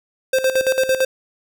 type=tone with tremolo; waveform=square; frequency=523.3 Hz; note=C5; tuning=in tune; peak=-14 dBFS; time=0.33-1.05 s; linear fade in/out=5 ms; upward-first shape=square; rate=8.9 Hz; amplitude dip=70%; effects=none